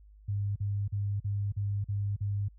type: tone bursts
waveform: sine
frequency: 101.2 Hz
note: G#2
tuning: 44 cents flat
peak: -28 dBFS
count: 7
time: 0.28-2.486 s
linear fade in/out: 10 ms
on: 280 ms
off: 41 ms
effects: added 51 Hz sine -52 dBFS peak until 2.58 s